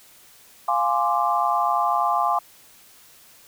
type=chord; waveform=sine; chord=D half-diminished seventh; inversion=first; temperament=equal; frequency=698.5 / 830.6 / 1046.5 / 1174.7 Hz; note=F5 / Ab5 / C6 / D6; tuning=0 / 0 / 0 / 0 cents; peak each=-24 dBFS; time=0.68-2.39 s; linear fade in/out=5 ms; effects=white hiss -51 dBFS RMS until 3.47 s